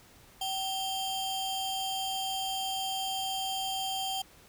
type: ring-modulated tone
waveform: 45% pulse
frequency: 1966 Hz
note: B6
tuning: 8 cents flat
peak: -28 dBFS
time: 0.41-4.22 s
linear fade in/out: 5 ms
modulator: 1200 Hz
effects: pink hiss -57 dBFS RMS until 4.48 s